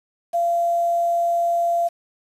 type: tone with quantisation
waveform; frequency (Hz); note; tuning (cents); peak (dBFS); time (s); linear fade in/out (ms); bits
sine; 686; F5; -31; -17; 0.33-1.89; 20; 7
effects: resampled to 32000 Hz